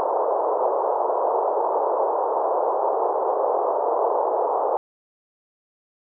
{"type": "band-pass noise", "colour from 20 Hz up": "pink", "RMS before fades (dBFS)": -22, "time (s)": [0, 4.77], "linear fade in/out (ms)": 0, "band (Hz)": [420, 1000], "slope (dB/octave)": 48, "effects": []}